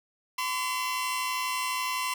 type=tone cluster; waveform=sawtooth; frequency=1021 / 1133 / 2722 Hz; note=C6 / C#6 / F7; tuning=-43 / +37 / -45 cents; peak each=-26 / -33 / -32 dBFS; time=0.38-2.14 s; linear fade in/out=5 ms; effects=none